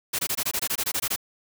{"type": "noise bursts", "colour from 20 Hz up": "white", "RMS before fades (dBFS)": -26, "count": 13, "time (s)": [0.13, 1.162], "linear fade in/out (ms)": 10, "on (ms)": 60, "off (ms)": 21, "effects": []}